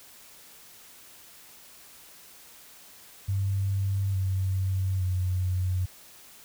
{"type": "tone with pitch steps", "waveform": "sine", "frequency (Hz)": [98, 94.83, 91.75], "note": ["G2", "F#2", "F#2"], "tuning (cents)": [0, 43, -14], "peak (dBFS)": -24, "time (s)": [3.28, 5.86], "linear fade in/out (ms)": 10, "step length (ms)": 860, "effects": ["white hiss -51 dBFS RMS until 6.44 s"]}